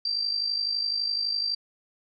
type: tone with amplitude modulation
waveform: sine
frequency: 4699 Hz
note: D8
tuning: in tune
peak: -22 dBFS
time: 0.05-1.55 s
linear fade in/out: 5 ms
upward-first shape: sine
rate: 51.9 Hz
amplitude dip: 65%
effects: none